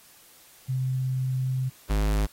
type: tone pair in turn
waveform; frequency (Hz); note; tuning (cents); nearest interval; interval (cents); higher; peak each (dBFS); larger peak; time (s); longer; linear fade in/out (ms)
sine / square; 130.1 / 51.87; C3 / G#1; -9 / -1; octave + major third; 1592; first; -24 / -22; second; 0.68-1.7 / 1.89-2.27; first; 20
effects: white hiss -54 dBFS RMS until 2.32 s + AAC 48 kbps